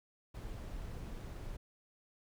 brown noise, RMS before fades -44 dBFS, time 0.34-1.57 s, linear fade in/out 10 ms, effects none

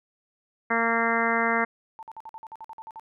harmonic tone, 230 Hz, A#3, 23 cents flat, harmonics 1 / 2 / 3 / 4 / 5 / 6 / 7 / 8 / 9, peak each -30 / -30 / -30 / -30 / -30 / -30 / -30 / -30 / -30 dBFS, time 0.7-1.65 s, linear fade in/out 10 ms
sine tone bursts, 891 Hz, A5, 22 cents sharp, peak -37 dBFS, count 12, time 1.99-2.996 s, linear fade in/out 0 ms, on 38 ms, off 50 ms
effects none

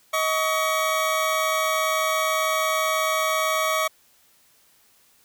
25% pulse tone pair together, 633 / 1127.9 Hz, D#5 / C#6, +30 / +30 cents, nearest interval minor seventh, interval 1000 cents, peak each -20 dBFS, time 0.13-3.88 s, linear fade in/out 10 ms, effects white hiss -59 dBFS RMS until 5.24 s

